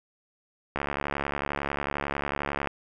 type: click train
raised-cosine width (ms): 0.5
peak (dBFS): -13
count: 137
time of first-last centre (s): 0.76-2.673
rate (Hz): 71.1
effects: none